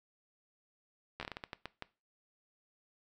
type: slowing click train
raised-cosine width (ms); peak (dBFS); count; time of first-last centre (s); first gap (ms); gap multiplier
0.3; -24; 11; 1.2-1.824; 12; 1.34
effects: noise-tail reverb RT60 0.3 s tail -19 dB re dry